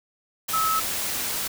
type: tone in noise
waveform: sine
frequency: 1296 Hz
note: E6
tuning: 30 cents flat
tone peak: -21 dBFS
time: 0.53-0.8 s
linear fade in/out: 10 ms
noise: white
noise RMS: -28 dBFS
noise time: 0.48-1.48 s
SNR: +4 dB
effects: none